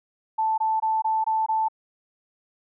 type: tone bursts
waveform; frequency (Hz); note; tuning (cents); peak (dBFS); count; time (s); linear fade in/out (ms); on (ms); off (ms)
sine; 880; A5; 0; -20; 6; 0.38-1.685; 10; 200; 21
effects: none